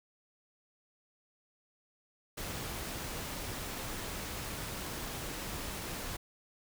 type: noise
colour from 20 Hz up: pink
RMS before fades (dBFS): -40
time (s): 2.37-6.17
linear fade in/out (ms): 10
effects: none